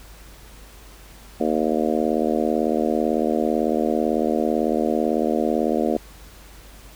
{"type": "harmonic tone", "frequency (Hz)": 78, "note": "D#2", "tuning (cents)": 5, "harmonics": [3, 4, 5, 6, 7, 8, 9], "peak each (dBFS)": [-24, -25, -26, -27, -27, -28, -29], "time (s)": [1.4, 5.97], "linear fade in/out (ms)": 5, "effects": ["added 50 Hz sine -44 dBFS peak until 6.95 s", "pink hiss -47 dBFS RMS until 6.95 s"]}